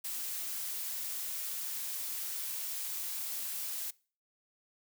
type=noise; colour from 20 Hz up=blue; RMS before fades=-38 dBFS; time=0.04-3.91 s; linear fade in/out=10 ms; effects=noise-tail reverb RT60 0.4 s tail -23 dB re dry